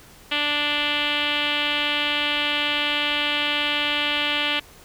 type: tone with low-pass filter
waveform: 5% pulse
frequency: 293.7 Hz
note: D4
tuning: in tune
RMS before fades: -23 dBFS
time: 0.31-4.6 s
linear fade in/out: 10 ms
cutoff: 3100 Hz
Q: 3.6
effects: pink hiss -48 dBFS RMS until 4.84 s